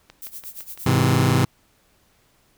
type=click train; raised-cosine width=0.2 ms; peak=-24 dBFS; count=8; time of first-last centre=0.1-1.282 s; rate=5.92 Hz
type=noise with tremolo; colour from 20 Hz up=violet; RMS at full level=-34 dBFS; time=0.22-0.87 s; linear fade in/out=0 ms; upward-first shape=sine; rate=8.7 Hz; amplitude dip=85%
type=chord; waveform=sawtooth; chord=Ab augmented; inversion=none; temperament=just; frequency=103.83 / 129.78 / 162.23 Hz; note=Ab2 / C3 / E3; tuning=0 / -14 / -27 cents; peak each=-17 / -14 / -18 dBFS; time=0.86-1.45 s; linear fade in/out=5 ms
effects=pink hiss -61 dBFS RMS until 2.57 s